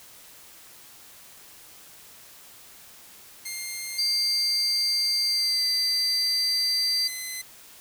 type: tone with pitch glide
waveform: 10% pulse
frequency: 2113 to 2034 Hz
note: C7 to C7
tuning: +16 to -50 cents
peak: -23 dBFS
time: 3.45-7.42 s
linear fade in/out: 10 ms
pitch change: -66 cents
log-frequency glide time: 5.27-5.66 s
type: tone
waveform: sine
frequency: 4711 Hz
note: D8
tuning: 5 cents sharp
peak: -22 dBFS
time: 3.98-7.08 s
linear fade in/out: 10 ms
effects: white hiss -49 dBFS RMS until 7.8 s